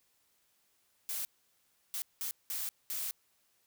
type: noise bursts at uneven times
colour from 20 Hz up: blue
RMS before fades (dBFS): -37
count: 5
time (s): 1.09-1.25 / 1.94-2.02 / 2.21-2.31 / 2.5-2.69 / 2.9-3.11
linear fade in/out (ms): 0
effects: white hiss -73 dBFS RMS until 3.66 s